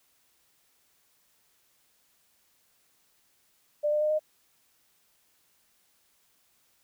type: tone with pitch steps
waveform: sine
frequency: 594 / 601.2 / 608.6 / 616 Hz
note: D5 / D5 / D#5 / D#5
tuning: +20 / +40 / -38 / -17 cents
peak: -23 dBFS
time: 3.83-4.194 s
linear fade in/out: 20 ms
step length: 91 ms
effects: white hiss -68 dBFS RMS until 6.83 s